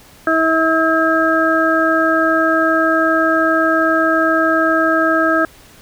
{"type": "harmonic tone", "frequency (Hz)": 322.5, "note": "E4", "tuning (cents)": -38, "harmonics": [1, 2, 4, 5], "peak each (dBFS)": [-17, -17, -17, -17], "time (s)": [0.27, 5.45], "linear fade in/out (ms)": 2, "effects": ["pink hiss -44 dBFS RMS until 5.81 s"]}